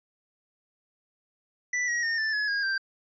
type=tone with pitch steps; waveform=square; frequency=1975.5 / 1901.6 / 1830.5 / 1762 / 1696.1 / 1632.7 / 1571.6 Hz; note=B6 / A#6 / A#6 / A6 / G#6 / G#6 / G6; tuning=0 / +34 / -32 / +2 / +36 / -30 / +4 cents; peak=-26 dBFS; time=1.73-2.78 s; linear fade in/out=5 ms; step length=150 ms; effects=resampled to 16000 Hz